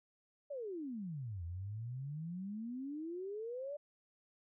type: exponential two-way sweep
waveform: sine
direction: down then up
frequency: 596 to 82.41 to 596 Hz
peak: -40 dBFS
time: 0.5-3.77 s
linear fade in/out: 10 ms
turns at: 1.44 s
effects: none